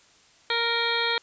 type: harmonic tone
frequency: 466.2 Hz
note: A#4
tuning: in tune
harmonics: 1 / 2 / 3 / 4 / 5 / 7 / 8 / 9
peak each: -31 / -31 / -31 / -31 / -31 / -31 / -31 / -31 dBFS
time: 0.5-1.18 s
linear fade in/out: 2 ms
effects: white hiss -57 dBFS RMS until 1.22 s + resampled to 16000 Hz